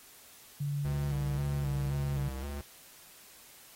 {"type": "tone with pitch glide", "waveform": "sine", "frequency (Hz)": [143, 139.09], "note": ["D3", "C#3"], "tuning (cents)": [-46, 6], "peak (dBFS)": -30, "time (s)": [0.6, 2.29], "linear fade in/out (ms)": 10, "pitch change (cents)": -48, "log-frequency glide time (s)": [1.12, 2.08]}
{"type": "tone with vibrato", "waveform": "square", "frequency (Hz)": 68.6, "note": "C#2", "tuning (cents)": -17, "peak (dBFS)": -37, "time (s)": [0.85, 2.61], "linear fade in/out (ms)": 0, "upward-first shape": "square", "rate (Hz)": 1.9, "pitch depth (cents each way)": 65}
{"effects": ["white hiss -55 dBFS RMS until 3.75 s", "AAC 48 kbps"]}